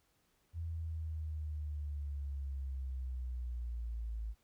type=linear sweep; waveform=sine; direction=down; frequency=83.6 to 53.9 Hz; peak=-37 dBFS; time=0.53-4.35 s; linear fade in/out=50 ms; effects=pink hiss -75 dBFS RMS until 4.43 s